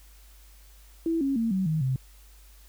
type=tone with pitch steps; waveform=sine; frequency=329.6 / 274 / 227.7 / 189.31 / 157.36 / 130.8 Hz; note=E4 / C#4 / A#3 / F#3 / D#3 / C3; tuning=0 / -20 / -40 / +40 / +20 / 0 cents; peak=-23 dBFS; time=1.06-1.96 s; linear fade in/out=2 ms; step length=150 ms; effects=added 50 Hz sine -50 dBFS peak until 2.68 s + white hiss -58 dBFS RMS until 2.68 s